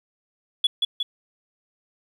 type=tone with echo; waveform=sine; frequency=3400 Hz; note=G#7; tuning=40 cents sharp; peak=-13 dBFS; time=0.64-0.67 s; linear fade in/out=5 ms; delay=180 ms; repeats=2; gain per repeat=-4 dB; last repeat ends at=1.03 s; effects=tanh soft clip ceiling -14 dBFS + 9-bit